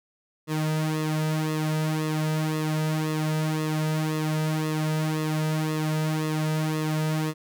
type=tone with flanger; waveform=sawtooth; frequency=155.56 Hz; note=D#3; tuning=in tune; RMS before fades=-26 dBFS; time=0.47-7.34 s; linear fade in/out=50 ms; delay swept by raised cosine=1.3 to 2.8 ms; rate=1.9 Hz; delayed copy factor=-0.75; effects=none